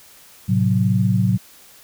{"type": "chord", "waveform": "sine", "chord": "F# diminished", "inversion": "first", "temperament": "equal", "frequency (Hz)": [110, 130.81, 185], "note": ["A2", "C3", "F#3"], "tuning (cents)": [0, 0, 0], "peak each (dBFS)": [-18, -21, -18], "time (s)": [0.48, 1.38], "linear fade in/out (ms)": 20, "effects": ["white hiss -47 dBFS RMS until 1.83 s"]}